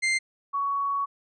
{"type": "tone pair in turn", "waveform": ["40% pulse", "sine"], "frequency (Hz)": [2093, 1119.7], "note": ["C7", "C#6"], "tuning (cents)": [0, 17], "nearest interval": "major seventh", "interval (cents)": 1083, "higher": "first", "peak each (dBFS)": [-21, -24], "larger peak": "first", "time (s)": [[0.02, 0.19], [0.53, 1.06]], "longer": "second", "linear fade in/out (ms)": 20, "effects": ["resampled to 22050 Hz"]}